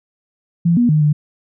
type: tone with pitch steps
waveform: sine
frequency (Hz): 169.7 / 240.6 / 153.1 / 149.3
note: F3 / B3 / D#3 / D3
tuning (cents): -49 / -45 / -28 / +29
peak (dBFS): -10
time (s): 0.65-1.13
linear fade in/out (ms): 10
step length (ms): 120
effects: none